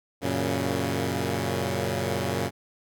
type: chord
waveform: 10% pulse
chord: F# major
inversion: none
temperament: equal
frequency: 92.5 / 116.54 / 138.59 Hz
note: F#2 / A#2 / C#3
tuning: 0 / 0 / 0 cents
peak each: -21 / -22 / -22 dBFS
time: 0.21-2.51 s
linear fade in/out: 50 ms
effects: none